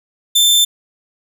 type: tone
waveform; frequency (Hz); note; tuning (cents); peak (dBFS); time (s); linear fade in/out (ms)
sawtooth; 3553; A7; +16; -6; 0.35-0.65; 10
effects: none